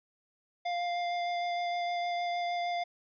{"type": "tone with vibrato", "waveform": "square", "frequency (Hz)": 700, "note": "F5", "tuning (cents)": 4, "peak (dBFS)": -31, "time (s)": [0.65, 2.84], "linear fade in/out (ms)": 10, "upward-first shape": "sine", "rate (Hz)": 6.5, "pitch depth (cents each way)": 10, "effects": ["resampled to 11025 Hz"]}